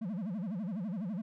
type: tone with vibrato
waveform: triangle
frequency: 196 Hz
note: G3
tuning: in tune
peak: -32 dBFS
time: 0.01-1.22 s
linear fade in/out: 10 ms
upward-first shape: sine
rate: 12 Hz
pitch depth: 270 cents each way
effects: none